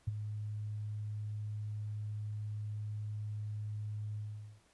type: tone with ADSR envelope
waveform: sine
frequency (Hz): 105.6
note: G#2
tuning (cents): +29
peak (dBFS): -28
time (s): 0.07-4.61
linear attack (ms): 11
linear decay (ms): 19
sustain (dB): -9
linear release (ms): 440
effects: pink hiss -69 dBFS RMS until 4.73 s + resampled to 24000 Hz